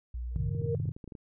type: tone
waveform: sine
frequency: 60 Hz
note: B1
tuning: 49 cents flat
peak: -33 dBFS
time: 0.14-0.5 s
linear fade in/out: 5 ms
type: tone with exponential growth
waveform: sine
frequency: 466.2 Hz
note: A#4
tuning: in tune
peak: -27 dBFS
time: 0.31-0.75 s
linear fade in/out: 2 ms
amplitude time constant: 95 ms
type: chord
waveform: sine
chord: F# diminished seventh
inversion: none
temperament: equal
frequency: 92.5 / 110 / 130.81 / 155.56 Hz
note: F#2 / A2 / C3 / Eb3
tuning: 0 / 0 / 0 / 0 cents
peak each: -35 dBFS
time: 0.36-0.92 s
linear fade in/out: 0 ms
type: clicks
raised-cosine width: 3 ms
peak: -31 dBFS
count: 12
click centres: 0.549 / 0.617 / 0.661 / 0.747 / 0.8 / 0.856 / 0.891 / 0.965 / 1.042 / 1.077 / 1.122 / 1.152 s
effects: none